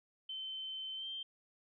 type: tone with pitch glide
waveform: sine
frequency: 3081 to 3149 Hz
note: G7 to G7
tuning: -31 to +7 cents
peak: -40 dBFS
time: 0.29-1.23 s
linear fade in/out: 5 ms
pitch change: +38 cents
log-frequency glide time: 0.96-1.06 s
effects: none